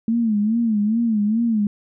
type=tone with vibrato; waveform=sine; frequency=220 Hz; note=A3; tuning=in tune; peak=-16 dBFS; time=0.08-1.67 s; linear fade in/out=2 ms; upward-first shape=sine; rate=2.4 Hz; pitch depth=120 cents each way; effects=none